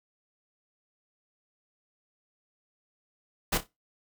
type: noise with echo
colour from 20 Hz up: pink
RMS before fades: -26 dBFS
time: 3.52-3.58 s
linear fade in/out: 10 ms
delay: 30 ms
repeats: 3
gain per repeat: -12 dB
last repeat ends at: 3.67 s
effects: noise-tail reverb RT60 0.2 s tail -18 dB re dry